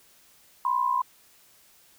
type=tone pair together; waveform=sine; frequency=987.8 / 1049 Hz; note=B5 / C6; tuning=0 / +4 cents; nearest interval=minor second; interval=104 cents; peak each=-25 dBFS; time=0.65-1.02 s; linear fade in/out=2 ms; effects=white hiss -58 dBFS RMS until 1.98 s